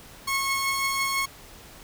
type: tone pair together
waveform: sawtooth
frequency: 1090 / 2186 Hz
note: C#6 / C#7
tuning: -29 / -25 cents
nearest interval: octave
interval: 1204 cents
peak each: -23 / -24 dBFS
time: 0.27-1.26 s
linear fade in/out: 10 ms
effects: pink hiss -47 dBFS RMS until 1.83 s